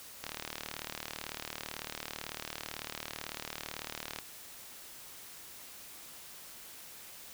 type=click train; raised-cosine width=0.2 ms; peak=-20 dBFS; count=151; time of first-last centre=0.24-4.187 s; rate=38 Hz; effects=white hiss -50 dBFS RMS until 7.33 s